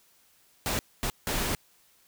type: noise bursts at uneven times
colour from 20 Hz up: pink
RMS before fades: -29 dBFS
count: 3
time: 0.66-0.79 / 1.03-1.1 / 1.27-1.55 s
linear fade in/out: 0 ms
effects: white hiss -63 dBFS RMS until 2.07 s